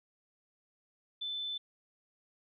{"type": "tone", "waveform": "sine", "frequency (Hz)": 3520, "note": "A7", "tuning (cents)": 0, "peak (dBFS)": -35, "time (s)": [1.21, 1.58], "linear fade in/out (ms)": 10, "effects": []}